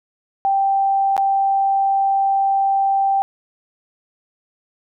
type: tone with dropouts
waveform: sine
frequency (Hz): 784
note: G5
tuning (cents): 0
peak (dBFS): -14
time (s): 0.45-3.22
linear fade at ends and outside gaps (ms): 0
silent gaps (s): 1.166-1.178
effects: none